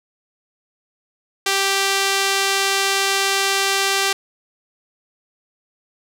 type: tone with band-pass filter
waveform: sawtooth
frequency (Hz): 391.6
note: G4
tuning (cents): -2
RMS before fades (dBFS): -19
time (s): 1.46-4.13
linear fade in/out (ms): 5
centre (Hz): 4600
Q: 0.56
effects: none